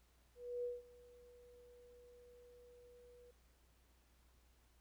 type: tone with ADSR envelope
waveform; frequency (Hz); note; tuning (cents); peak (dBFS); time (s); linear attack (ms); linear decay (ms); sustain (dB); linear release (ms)
sine; 486.9; B4; -25; -38; 0.35-3.31; 290; 180; -22; 4
effects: added 60 Hz sine -70 dBFS peak until 4.8 s + pink hiss -75 dBFS RMS until 4.8 s